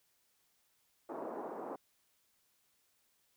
pink band-pass noise, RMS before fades -43 dBFS, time 1.09-1.76 s, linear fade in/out 5 ms, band 290 to 1000 Hz, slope 24 dB/octave, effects white hiss -75 dBFS RMS until 3.36 s

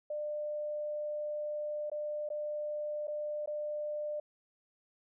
sine tone with dropouts, 598 Hz, D5, 31 cents sharp, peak -34 dBFS, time 0.1-4.2 s, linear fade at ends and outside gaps 5 ms, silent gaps 1.899-1.916 / 2.29-2.301 / 3.072-3.079 / 3.46-3.474 s, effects none

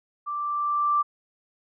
sine tone with level ramp, 1174.7 Hz, D6, in tune, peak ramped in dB -28 to -18 dBFS, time 0.26-1.03 s, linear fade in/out 20 ms, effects none

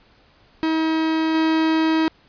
45% pulse tone with level steps, 319.4 Hz, D#4, 45 cents sharp, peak -18 / -16 dBFS, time 0.63-2.08 s, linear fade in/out 0 ms, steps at 1.34 s, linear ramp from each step 10 ms, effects pink hiss -55 dBFS RMS until 2.28 s + resampled to 11025 Hz

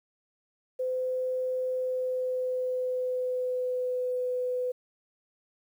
sine tone with pitch glide, 511 to 500.5 Hz, C5 to B4, -41 to +23 cents, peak -27 dBFS, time 0.79-4.72 s, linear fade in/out 10 ms, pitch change -36 cents, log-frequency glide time 1.7-4.3 s, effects 10-bit

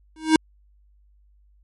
square tone with exponential growth, 315.9 Hz, D#4, 26 cents sharp, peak -9 dBFS, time 0.16-0.36 s, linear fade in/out 2 ms, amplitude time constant 43 ms, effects added 50 Hz sine -54 dBFS peak until 1.63 s + MP3 48 kbps

